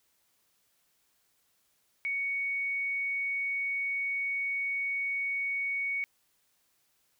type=tone; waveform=sine; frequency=2230 Hz; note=C#7; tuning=10 cents sharp; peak=-29 dBFS; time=2.05-6.04 s; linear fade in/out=0 ms; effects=white hiss -72 dBFS RMS until 7.19 s